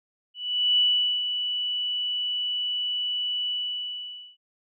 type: tone with ADSR envelope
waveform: sine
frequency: 2960 Hz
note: F#7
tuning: in tune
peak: -17 dBFS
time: 0.34-4.37 s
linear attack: 440 ms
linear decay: 440 ms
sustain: -8 dB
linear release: 880 ms
effects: none